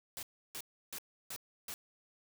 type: noise bursts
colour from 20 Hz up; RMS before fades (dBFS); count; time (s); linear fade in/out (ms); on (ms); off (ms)
white; -43; 5; 0.17-1.74; 0; 58; 320
effects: none